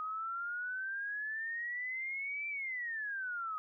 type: exponential two-way sweep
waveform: sine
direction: up then down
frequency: 1250 to 2349 to 1250 Hz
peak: -36 dBFS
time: 0-3.58 s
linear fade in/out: 0 ms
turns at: 2.48 s
effects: none